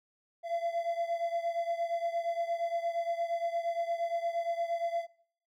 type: beating tone pair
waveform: triangle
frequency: 677 / 685.6 Hz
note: E5 / F5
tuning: +46 / -32 cents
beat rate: 8.6 Hz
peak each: -30 / -34 dBFS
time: 0.43-5.07 s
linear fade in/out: 50 ms
effects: noise-tail reverb RT60 0.6 s tail -21 dB re dry